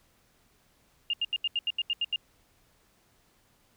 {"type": "tone bursts", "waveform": "sine", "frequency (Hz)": 2820, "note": "F7", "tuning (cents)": 16, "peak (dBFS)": -25, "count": 10, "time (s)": [1.1, 2.16], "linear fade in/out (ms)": 2, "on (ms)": 34, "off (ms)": 80, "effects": ["pink hiss -66 dBFS RMS until 3.76 s"]}